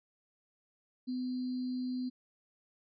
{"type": "tone with sample-and-hold", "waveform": "sine", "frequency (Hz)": 252.6, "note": "B3", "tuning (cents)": 39, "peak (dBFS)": -33, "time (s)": [1.07, 2.1], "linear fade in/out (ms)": 20, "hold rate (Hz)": 4410, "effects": ["resampled to 16000 Hz"]}